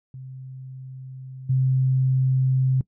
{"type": "tone with level steps", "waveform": "sine", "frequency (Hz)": 130.81, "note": "C3", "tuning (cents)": 0, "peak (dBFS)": [-35, -17], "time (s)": [0.14, 2.81], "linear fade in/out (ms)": 2, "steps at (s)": 1.49, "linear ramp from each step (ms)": 10, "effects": ["noise-tail reverb RT60 0.1 s tail -20 dB re dry"]}